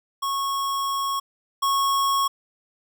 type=tone pair in turn; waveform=square; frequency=1100 / 1100 Hz; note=C#6 / C#6; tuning=-14 / -14 cents; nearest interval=unison; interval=0 cents; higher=neither; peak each=-24 / -20 dBFS; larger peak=second; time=0.22-1.2 / 1.62-2.28 s; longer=first; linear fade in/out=10 ms; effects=none